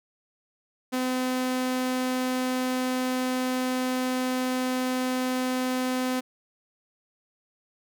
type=tone; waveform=sawtooth; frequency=255.1 Hz; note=C4; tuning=44 cents flat; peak=-21 dBFS; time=0.92-6.21 s; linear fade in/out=20 ms; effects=none